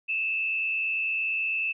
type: tone with frequency modulation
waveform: sine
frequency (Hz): 2627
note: E7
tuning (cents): -7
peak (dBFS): -25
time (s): 0.08-1.73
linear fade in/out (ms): 20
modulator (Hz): 89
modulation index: 0.76
effects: none